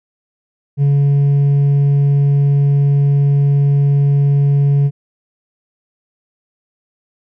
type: tone with hard clipping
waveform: triangle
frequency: 141.4 Hz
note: C#3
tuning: 35 cents sharp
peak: -8 dBFS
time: 0.77-4.91 s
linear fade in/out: 50 ms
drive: 1 dB
effects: none